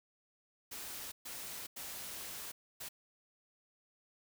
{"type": "noise bursts at uneven times", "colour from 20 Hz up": "white", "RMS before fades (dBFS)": -45, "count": 4, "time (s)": [[0.71, 1.12], [1.25, 1.67], [1.76, 2.52], [2.8, 2.89]], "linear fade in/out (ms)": 10, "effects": []}